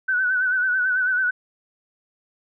sine tone with vibrato, 1501 Hz, F#6, 24 cents sharp, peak -18 dBFS, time 0.08-1.31 s, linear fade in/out 10 ms, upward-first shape sine, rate 9.1 Hz, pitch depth 54 cents each way, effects none

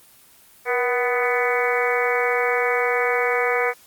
harmonic tone with a mistuned harmonic, 248.7 Hz, B3, 12 cents sharp, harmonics 2 / 3 / 4 / 5 / 6 / 7 / 8 / 9, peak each -22 / -27 / -30 / -28 / -30 / -29 / -27 / -26 dBFS, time 0.65-3.74 s, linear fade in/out 50 ms, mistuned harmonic 2, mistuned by -51 cents, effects white hiss -51 dBFS RMS until 3.86 s + Opus 24 kbps

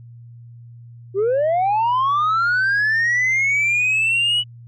sine linear sweep, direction up, 370.1 to 2960 Hz, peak -13 dBFS, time 1.14-4.44 s, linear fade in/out 50 ms, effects tanh soft clip ceiling -14 dBFS + added 118 Hz sine -38 dBFS peak until 4.67 s

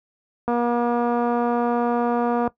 click train, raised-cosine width 1 ms, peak -10 dBFS, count 478, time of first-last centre 0.48-2.476 s, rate 239 Hz, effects noise-tail reverb RT60 0.1 s tail -18 dB re dry + high-pass 60 Hz 12 dB/octave

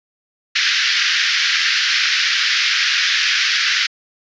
pink band-pass noise, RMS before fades -17 dBFS, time 0.55-3.87 s, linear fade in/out 10 ms, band 1500 to 5600 Hz, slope 48 dB/octave, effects resampled to 16000 Hz

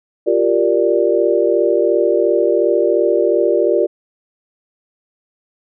sine chord, G minor seventh, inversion third, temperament equal, 349.2 / 392 / 466.2 / 587.3 Hz, F4 / G4 / Bb4 / D5, 0 / 0 / 0 / 0 cents, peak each -17 dBFS, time 0.26-3.87 s, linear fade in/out 20 ms, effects none

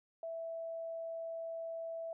sine tone, 659.3 Hz, E5, in tune, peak -39 dBFS, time 0.23-2.13 s, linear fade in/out 2 ms, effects none

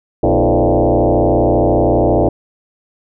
sine tone with frequency modulation, 121.8 Hz, B2, 24 cents flat, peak -9 dBFS, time 0.23-2.29 s, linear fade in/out 5 ms, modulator 92.8 Hz, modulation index 6.7, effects none

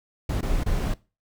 brown noise with dropouts, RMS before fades -24 dBFS, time 0.29-0.94 s, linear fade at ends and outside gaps 5 ms, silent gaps 0.41-0.427 / 0.636-0.661 s, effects noise-tail reverb RT60 0.3 s tail -21 dB re dry

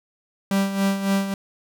45% pulse tone with tremolo, 196 Hz, G3, in tune, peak -17 dBFS, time 0.51-1.34 s, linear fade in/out 2 ms, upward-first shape sine, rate 3.6 Hz, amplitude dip 65%, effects none

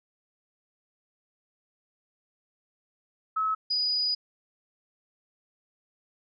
sine tone pair in turn, 1291 / 4935 Hz, E6 / D#8, -37 / -15 cents, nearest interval octave + major seventh, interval 2322 cents, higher second, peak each -24 dBFS, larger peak neither, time 3.36-3.55 / 3.7-4.15 s, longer second, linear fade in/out 10 ms, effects none

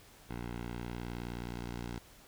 10% pulse tone with low-pass filter sweep, 59.3 Hz, A#1, 30 cents sharp, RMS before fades -41 dBFS, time 0.29-1.99 s, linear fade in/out 10 ms, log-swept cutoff 2600 to 6500 Hz, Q 0.92, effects pink hiss -58 dBFS RMS until 2.27 s

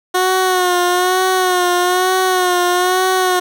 15% pulse tone with vibrato, 364.5 Hz, F#4, 26 cents flat, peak -6 dBFS, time 0.14-3.4 s, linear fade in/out 10 ms, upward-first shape sine, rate 1.1 Hz, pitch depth 45 cents each way, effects none

